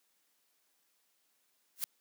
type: noise with exponential growth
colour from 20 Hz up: blue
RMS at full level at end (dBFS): -30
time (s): 1.76-1.84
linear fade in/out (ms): 0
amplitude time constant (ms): 17
effects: white hiss -75 dBFS RMS until 2 s + high-pass 200 Hz 12 dB/octave